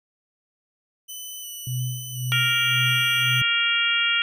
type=tone with vibrato; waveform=10% pulse; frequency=2989 Hz; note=F#7; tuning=17 cents sharp; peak=-26 dBFS; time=1.08-3.42 s; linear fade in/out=20 ms; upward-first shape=square; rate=1.4 Hz; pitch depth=13 cents each way
type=tone with tremolo; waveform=sine; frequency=126 Hz; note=B2; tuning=35 cents sharp; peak=-23 dBFS; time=1.67-3.42 s; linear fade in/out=2 ms; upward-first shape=sine; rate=1.9 Hz; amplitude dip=80%
type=harmonic tone; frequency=466.2 Hz; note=A#4; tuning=in tune; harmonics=3 / 4 / 5 / 6 / 7; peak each=-25 / -30 / -25 / -24 / -25 dBFS; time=2.32-4.22 s; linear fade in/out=0 ms
effects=none